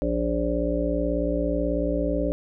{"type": "harmonic tone", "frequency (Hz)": 58.27, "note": "A#1", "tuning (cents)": 0, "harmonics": [1, 3, 5, 7, 9, 10], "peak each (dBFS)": [-28, -32, -27, -33, -29, -29], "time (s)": [0.02, 2.32], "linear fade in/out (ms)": 0, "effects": []}